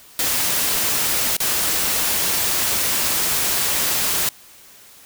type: noise with dropouts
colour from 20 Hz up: white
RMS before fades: -20 dBFS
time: 0.19-4.29 s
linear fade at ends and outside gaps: 2 ms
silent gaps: 1.368-1.402 s
effects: white hiss -46 dBFS RMS until 5.05 s